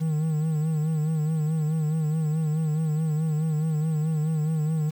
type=tone with vibrato; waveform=triangle; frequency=155.9 Hz; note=D#3; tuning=4 cents sharp; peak=-20 dBFS; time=0-4.91 s; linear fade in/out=20 ms; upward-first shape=sine; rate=4.7 Hz; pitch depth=57 cents each way; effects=8-bit